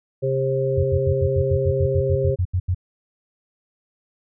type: harmonic tone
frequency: 133.4 Hz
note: C3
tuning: 34 cents sharp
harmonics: 1 / 3 / 4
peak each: -23 / -23 / -23 dBFS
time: 0.22-2.36 s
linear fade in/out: 20 ms
type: tone bursts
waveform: sine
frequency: 90.6 Hz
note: F#2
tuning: 36 cents flat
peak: -17 dBFS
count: 14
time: 0.77-2.747 s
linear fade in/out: 10 ms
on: 66 ms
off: 81 ms
effects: none